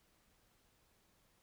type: silence
effects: pink hiss -73 dBFS RMS until 1.42 s